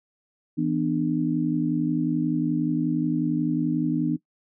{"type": "tone cluster", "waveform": "sine", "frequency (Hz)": [163.2, 248.5, 299.8], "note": ["E3", "B3", "D4"], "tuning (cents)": [-17, 11, 36], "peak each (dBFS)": [-27, -26, -24], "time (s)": [0.57, 4.17], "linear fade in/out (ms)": 20, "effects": ["noise-tail reverb RT60 0.1 s tail -19 dB re dry"]}